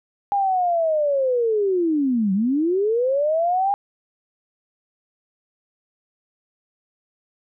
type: linear two-way sweep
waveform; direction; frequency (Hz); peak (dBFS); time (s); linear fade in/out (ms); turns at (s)
sine; down then up; 815 to 185 to 815; -17; 0.32-3.74; 0; 2.33
effects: none